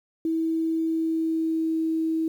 sine tone with pitch glide, 324.4 to 322 Hz, E4 to E4, -28 to -41 cents, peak -22 dBFS, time 0.25-2.28 s, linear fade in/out 2 ms, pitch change -13 cents, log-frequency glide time 0.77-1.78 s, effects 9-bit

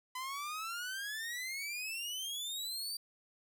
sawtooth exponential sweep, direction up, 1005 to 4699 Hz, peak -35 dBFS, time 0.15-2.97 s, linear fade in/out 5 ms, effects none

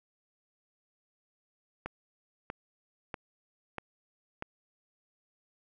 click train, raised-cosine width 0.5 ms, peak -21 dBFS, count 5, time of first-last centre 1.86-4.424 s, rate 1.56 Hz, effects none

